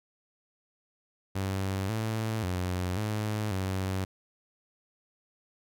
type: tone with pitch steps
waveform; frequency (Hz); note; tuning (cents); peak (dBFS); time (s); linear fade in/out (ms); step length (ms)
sawtooth; 96.5 / 110.5 / 90.7 / 106.6 / 95; G2 / A2 / F#2 / G#2 / F#2; -27 / +8 / -34 / +46 / +46; -25; 1.35-4.05; 10; 540
effects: none